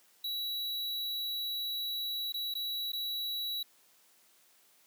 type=tone with dropouts; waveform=square; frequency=3913 Hz; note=B7; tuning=17 cents flat; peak=-34 dBFS; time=0.24-3.63 s; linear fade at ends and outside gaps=5 ms; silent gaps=2.323-2.341 / 2.54-2.551 / 2.92-2.931 s; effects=white hiss -65 dBFS RMS until 4.86 s + high-pass 200 Hz 12 dB/octave

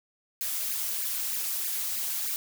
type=noise with flanger; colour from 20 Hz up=blue; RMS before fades=-31 dBFS; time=0.41-2.36 s; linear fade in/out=0 ms; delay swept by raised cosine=0.42 to 5.92 ms; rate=3.2 Hz; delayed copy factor=+0.85; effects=none

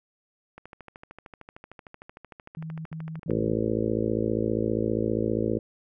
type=click train; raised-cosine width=0.5 ms; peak=-28 dBFS; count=37; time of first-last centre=0.58-3.307 s; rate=13.2 Hz
type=tone bursts; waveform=sine; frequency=160 Hz; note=D#3; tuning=49 cents sharp; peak=-33 dBFS; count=3; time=2.57-3.54 s; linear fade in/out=2 ms; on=280 ms; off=65 ms
type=harmonic tone; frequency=55 Hz; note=A1; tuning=in tune; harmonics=1 / 2 / 3 / 4 / 5 / 6 / 7 / 8 / 9 / 10; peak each=-40 / -32 / -41 / -30 / -37 / -30 / -31 / -32 / -32 / -37 dBFS; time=3.28-5.59 s; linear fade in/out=10 ms
effects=none

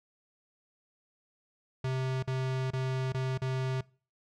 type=tone with dropouts; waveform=square; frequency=130.7 Hz; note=C3; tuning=1 cent flat; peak=-30 dBFS; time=1.84-3.81 s; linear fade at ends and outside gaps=5 ms; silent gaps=2.227-2.275 / 2.706-2.733 / 3.123-3.144 / 3.377-3.417 s; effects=noise-tail reverb RT60 0.4 s tail -23 dB re dry + low-pass 5000 Hz 12 dB/octave

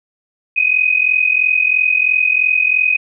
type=tone pair together; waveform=sine; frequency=2487 / 2530 Hz; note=D#7 / D#7; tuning=-1 / +28 cents; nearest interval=unison; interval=29 cents; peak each=-14 dBFS; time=0.56-2.97 s; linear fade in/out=10 ms; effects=none

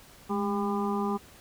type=harmonic tone with a mistuned harmonic; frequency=200.8 Hz; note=G3; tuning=42 cents sharp; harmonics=1 / 2 / 4 / 5 / 6; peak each=-29 / -32 / -35 / -36 / -37 dBFS; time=0.29-1.18 s; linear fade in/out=20 ms; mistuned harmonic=1; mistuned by=+56 cents; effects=pink hiss -53 dBFS RMS until 1.4 s

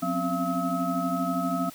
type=tone cluster; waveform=sine; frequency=179.9 / 256.2 / 268.7 / 680 / 1285 Hz; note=F#3 / C4 / C4 / F5 / E6; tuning=-48 / -36 / +46 / -46 / -45 cents; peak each=-31 dBFS; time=0.02-1.7 s; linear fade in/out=10 ms; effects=white hiss -47 dBFS RMS until 1.74 s

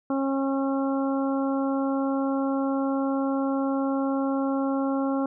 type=harmonic tone; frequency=271.9 Hz; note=C#4; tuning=33 cents flat; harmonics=1 / 2 / 3 / 4 / 5; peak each=-24 / -30 / -34 / -36 / -38 dBFS; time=0.1-5.26 s; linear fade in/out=2 ms; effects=none

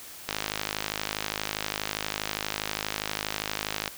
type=click train; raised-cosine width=0.2 ms; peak=-10 dBFS; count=189; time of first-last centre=0.29-3.878 s; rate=52.4 Hz; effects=white hiss -44 dBFS RMS until 3.97 s

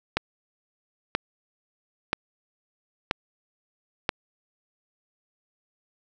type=click train; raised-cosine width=0.3 ms; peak=-6 dBFS; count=5; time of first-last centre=0.17-4.092 s; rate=1.02 Hz; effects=none

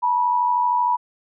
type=tone pair together; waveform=sine; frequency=880 / 972.9 Hz; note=A5 / B5; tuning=0 / -26 cents; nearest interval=major second; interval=174 cents; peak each=-25 / -17 dBFS; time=0.02-0.97 s; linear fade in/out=20 ms; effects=none

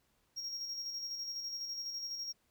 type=tone with tremolo; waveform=triangle; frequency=5588 Hz; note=F8; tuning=in tune; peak=-36 dBFS; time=0.36-2.33 s; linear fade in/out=20 ms; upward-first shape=square; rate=12 Hz; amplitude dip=35%; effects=pink hiss -75 dBFS RMS until 2.5 s

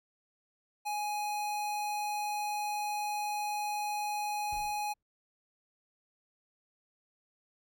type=tone; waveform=square; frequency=834 Hz; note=G#5; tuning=7 cents sharp; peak=-33 dBFS; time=0.85-4.94 s; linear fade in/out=20 ms
type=noise with exponential decay; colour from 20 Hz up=brown; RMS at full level=-45 dBFS; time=4.52-5.03 s; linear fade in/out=2 ms; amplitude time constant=110 ms
effects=none

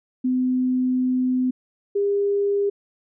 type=tone pair in turn; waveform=sine; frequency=254.4 / 403.1 Hz; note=C4 / G4; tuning=-48 / +48 cents; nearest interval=minor sixth; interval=796 cents; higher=second; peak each=-18 dBFS; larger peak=neither; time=0.24-1.51 / 1.95-2.7 s; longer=first; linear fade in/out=10 ms; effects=none

